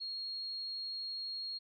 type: tone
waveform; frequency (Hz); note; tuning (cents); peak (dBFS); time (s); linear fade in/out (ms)
sine; 4278; C8; +38; -38; 0-1.59; 20
effects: none